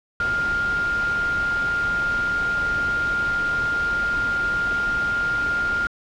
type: tone in noise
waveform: sine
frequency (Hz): 1406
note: F6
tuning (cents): +11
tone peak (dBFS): -20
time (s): 0.2-5.87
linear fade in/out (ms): 2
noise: pink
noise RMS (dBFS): -32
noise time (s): 0.2-5.87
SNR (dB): +9
effects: low-pass 4000 Hz 12 dB/octave

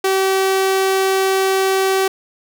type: tone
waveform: sawtooth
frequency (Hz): 383.5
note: G4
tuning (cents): -38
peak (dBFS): -10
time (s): 0.04-2.08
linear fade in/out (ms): 5
effects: none

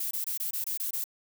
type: noise bursts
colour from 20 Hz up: violet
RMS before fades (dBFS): -32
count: 8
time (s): 0-1.041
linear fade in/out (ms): 5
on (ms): 110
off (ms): 23
effects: none

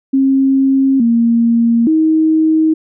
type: tone with pitch steps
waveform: sine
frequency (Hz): 269.1 / 232.5 / 316.2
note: C4 / A#3 / D#4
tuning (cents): +49 / -4 / +28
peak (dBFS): -8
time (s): 0.13-2.74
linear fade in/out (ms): 10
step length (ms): 870
effects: none

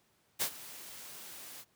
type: noise with ADSR envelope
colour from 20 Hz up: white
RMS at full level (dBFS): -30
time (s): 0.39-1.65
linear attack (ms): 28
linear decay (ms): 79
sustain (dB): -18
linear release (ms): 46
effects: pink hiss -71 dBFS RMS until 1.75 s + high-pass 100 Hz 12 dB/octave

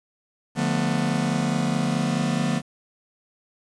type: chord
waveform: 45% pulse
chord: B half-diminished seventh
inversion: first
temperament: just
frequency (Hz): 148.16 / 177.8 / 222.2 / 246.9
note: D3 / F3 / A3 / B3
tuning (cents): +16 / +31 / +17 / 0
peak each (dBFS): -27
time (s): 0.55-2.62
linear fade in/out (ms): 50
effects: resampled to 22050 Hz + 8-bit

